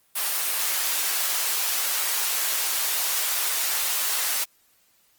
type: high-pass noise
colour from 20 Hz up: white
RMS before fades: -25 dBFS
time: 0.15-4.45 s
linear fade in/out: 20 ms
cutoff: 680 Hz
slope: 12 dB/octave
effects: white hiss -63 dBFS RMS until 5.18 s + Opus 24 kbps